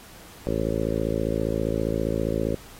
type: harmonic tone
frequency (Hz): 55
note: A1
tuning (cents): 0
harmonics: 1 / 2 / 3 / 4 / 5 / 6 / 7 / 8 / 9 / 10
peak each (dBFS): -32 / -32 / -32 / -32 / -32 / -32 / -32 / -32 / -32 / -32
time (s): 0.47-2.55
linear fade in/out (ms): 0
effects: pink hiss -47 dBFS RMS until 2.79 s + AAC 48 kbps